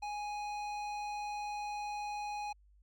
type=tone with hard clipping; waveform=sine; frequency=830.6 Hz; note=G#5; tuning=in tune; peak=-39 dBFS; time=0.02-2.53 s; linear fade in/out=10 ms; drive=13 dB; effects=added 50 Hz sine -61 dBFS peak until 2.82 s